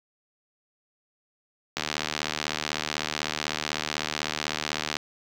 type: click train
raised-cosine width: 0.2 ms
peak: -9 dBFS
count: 244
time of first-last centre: 1.77-4.967 s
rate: 76 Hz
effects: high-pass 80 Hz 12 dB/octave + 7-bit